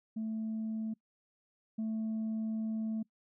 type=tone pair in turn; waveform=sine; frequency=220.4 / 220.4 Hz; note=A3 / A3; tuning=+3 / +3 cents; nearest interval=unison; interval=0 cents; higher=neither; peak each=-32 / -30 dBFS; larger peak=second; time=0.16-0.94 / 1.78-3.03 s; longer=second; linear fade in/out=10 ms; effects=noise-tail reverb RT60 0.1 s tail -24 dB re dry + tanh soft clip ceiling -31 dBFS